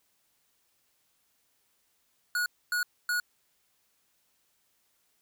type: tone bursts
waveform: square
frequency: 1454 Hz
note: F#6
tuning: 31 cents flat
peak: -27 dBFS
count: 3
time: 2.35-3.2 s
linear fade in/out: 2 ms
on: 110 ms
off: 260 ms
effects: white hiss -72 dBFS RMS until 5.21 s